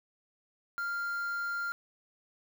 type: tone with quantisation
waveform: triangle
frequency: 1396.9 Hz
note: F6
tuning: in tune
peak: -30 dBFS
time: 0.78-1.72 s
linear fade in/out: 0 ms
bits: 8
effects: none